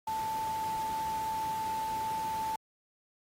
sine tone in noise, 880 Hz, A5, in tune, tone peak -31 dBFS, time 0.07-2.56 s, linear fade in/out 5 ms, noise pink, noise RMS -45 dBFS, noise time 0.07-2.56 s, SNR +11 dB, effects high-pass 80 Hz 12 dB/octave + AAC 48 kbps

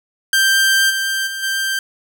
sawtooth tone with level steps, 1574 Hz, G6, 7 cents sharp, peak -8 / -14 / -20 / -14 dBFS, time 0.33-1.79 s, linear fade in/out 2 ms, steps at 0.89 / 1.26 / 1.42 s, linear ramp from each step 20 ms, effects none

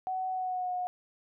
sine tone with pitch glide, 749 to 725.2 Hz, F#5 to F#5, +21 to -35 cents, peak -30 dBFS, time 0.07-0.87 s, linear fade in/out 0 ms, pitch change -56 cents, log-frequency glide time 0.3-0.73 s, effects none

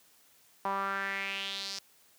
sawtooth tone with band-pass filter sweep, 196 Hz, G3, in tune, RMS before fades -35 dBFS, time 0.65-1.79 s, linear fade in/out 2 ms, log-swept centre 940 to 5300 Hz, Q 3.9, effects white hiss -63 dBFS RMS until 2.18 s + high-pass 80 Hz 12 dB/octave

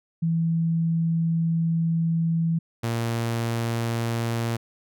sine / sawtooth tone pair in turn, 165 / 116.13 Hz, E3 / A#2, +2 / -6 cents, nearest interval tritone, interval 608 cents, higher first, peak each -20 dBFS, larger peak neither, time 0.22-2.59 / 2.83-4.57 s, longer first, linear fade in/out 10 ms, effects none

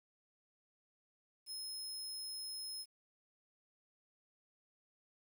sawtooth tone, 5160 Hz, E8, 38 cents flat, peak -40 dBFS, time 1.46-2.86 s, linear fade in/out 50 ms, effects 11-bit

